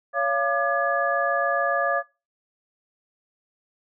sine tone cluster, 560 / 687 / 1196 / 1690 Hz, C#5 / F5 / D6 / G#6, +18 / -29 / +31 / +30 cents, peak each -26 dBFS, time 0.13-2.03 s, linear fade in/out 50 ms, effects noise-tail reverb RT60 0.3 s tail -23 dB re dry

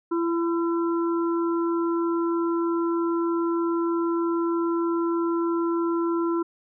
harmonic tone, 337.1 Hz, E4, 39 cents sharp, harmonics 1 / 3 / 4, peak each -22 / -32 / -34 dBFS, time 0.11-6.43 s, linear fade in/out 10 ms, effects none

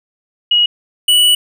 sine / square tone pair in turn, 2900 / 2949 Hz, F#7 / F#7, -35 / -6 cents, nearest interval unison, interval 29 cents, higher second, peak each -8 dBFS, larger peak neither, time 0.51-0.66 / 1.08-1.35 s, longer second, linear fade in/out 5 ms, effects none

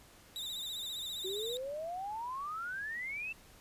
40% pulse tone with vibrato, 3731 Hz, A#7, 1 cent sharp, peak -37 dBFS, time 0.36-1.57 s, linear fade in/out 0 ms, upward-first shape sine, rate 15 Hz, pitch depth 86 cents each way
sine exponential sweep, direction up, 366.5 to 2700 Hz, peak -37 dBFS, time 1.24-3.33 s, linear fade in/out 10 ms
effects pink hiss -59 dBFS RMS until 3.6 s + resampled to 32000 Hz

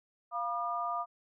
sine tone cluster, 697 / 967 / 1209 Hz, F5 / B5 / D6, -4 / -37 / +50 cents, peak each -36 / -39 / -34 dBFS, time 0.31-1.06 s, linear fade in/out 50 ms, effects none

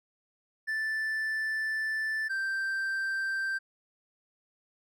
triangle tone pair in turn, 1760 / 1568 Hz, A6 / G6, 0 / 0 cents, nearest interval major second, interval 200 cents, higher first, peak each -27 dBFS, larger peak neither, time 0.67-2.29 / 2.29-3.59 s, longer first, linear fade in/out 20 ms, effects none

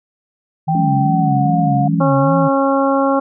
sine tone with vibrato, 152 Hz, D#3, 40 cents flat, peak -15 dBFS, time 0.67-2.49 s, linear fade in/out 20 ms, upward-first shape sine, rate 2.5 Hz, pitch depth 180 cents each way
sine tone with pitch glide, 784 to 714.8 Hz, G5 to F5, 0 to +40 cents, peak -16 dBFS, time 0.68-1.88 s, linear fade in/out 5 ms, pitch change -160 cents, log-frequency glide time 0.94-1.58 s
sine chord, F# suspended second, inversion none, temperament equal, 185 / 207.7 / 277.2 Hz, F#3 / G#3 / C#4, 0 / 0 / 0 cents, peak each -24 / -20 / -20 dBFS, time 0.75-2.01 s, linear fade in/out 2 ms
harmonic tone, 273.4 Hz, C#4, 24 cents flat, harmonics 1 / 2 / 3 / 4 / 5, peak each -16 / -16 / -20 / -20 / -24 dBFS, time 2-3.2 s, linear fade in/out 10 ms
effects none

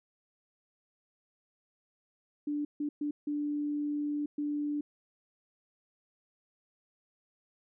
sine tone bursts at uneven times, 293.7 Hz, D4, in tune, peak -30 dBFS, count 5, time 2.47-2.65 / 2.8-2.89 / 3.01-3.11 / 3.27-4.26 / 4.38-4.81 s, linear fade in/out 5 ms, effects none

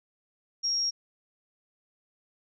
sine tone, 5588 Hz, F8, in tune, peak -25 dBFS, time 0.63-0.91 s, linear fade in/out 20 ms, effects none

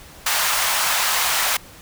pink high-pass noise, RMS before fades -20 dBFS, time 0.26-1.57 s, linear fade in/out 5 ms, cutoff 780 Hz, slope 24 dB/octave, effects pink hiss -43 dBFS RMS until 1.81 s

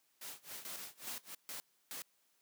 white noise with tremolo, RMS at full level -46 dBFS, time 0.21-1.35 s, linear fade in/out 5 ms, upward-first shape sine, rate 3.7 Hz, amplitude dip 95%
white noise bursts, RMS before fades -45 dBFS, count 4, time 0.65-2.02 s, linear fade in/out 0 ms, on 110 ms, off 310 ms
effects white hiss -75 dBFS RMS until 2.41 s + high-pass 150 Hz 12 dB/octave

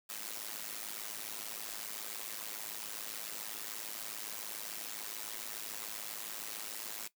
white noise with amplitude modulation, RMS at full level -39 dBFS, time 0.09-7.08 s, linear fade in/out 10 ms, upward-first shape sine, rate 107 Hz, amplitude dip 85%, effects noise-tail reverb RT60 0.1 s tail -17 dB re dry + high-pass 200 Hz 12 dB/octave

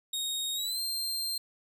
sawtooth tone with pitch glide, 3739 to 4173 Hz, A#7 to C8, +4 to -5 cents, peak -28 dBFS, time 0.13-1.38 s, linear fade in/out 5 ms, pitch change +191 cents, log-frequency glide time 0.54-0.8 s, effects none

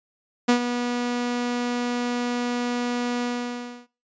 sawtooth tone with ADSR envelope, 243 Hz, B3, 28 cents flat, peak -10 dBFS, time 0.48-3.87 s, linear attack 12 ms, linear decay 94 ms, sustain -10 dB, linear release 640 ms, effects noise-tail reverb RT60 0.3 s tail -18 dB re dry + resampled to 16000 Hz

